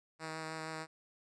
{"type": "tone with vibrato", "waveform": "5% pulse", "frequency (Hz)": 159, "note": "D#3", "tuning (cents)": 38, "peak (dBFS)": -29, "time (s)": [0.19, 0.87], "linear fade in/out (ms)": 50, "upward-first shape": "sine", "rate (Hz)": 6.4, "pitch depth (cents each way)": 11, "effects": ["resampled to 22050 Hz"]}